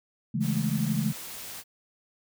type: chord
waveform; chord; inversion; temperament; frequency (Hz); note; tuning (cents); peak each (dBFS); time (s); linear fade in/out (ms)
sine; A major seventh; first; equal; 138.59 / 164.81 / 207.7 / 220; C#3 / E3 / G#3 / A3; 0 / 0 / 0 / 0; -30; 0.34-1.13; 10
type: noise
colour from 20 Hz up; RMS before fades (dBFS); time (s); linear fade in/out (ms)
white; -40; 0.4-1.64; 50
effects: none